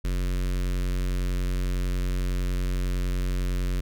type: tone with notch filter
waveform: square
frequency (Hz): 45.44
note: F#1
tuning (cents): -31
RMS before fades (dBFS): -26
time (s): 0.04-3.81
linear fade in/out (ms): 10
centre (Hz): 800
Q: 1
effects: none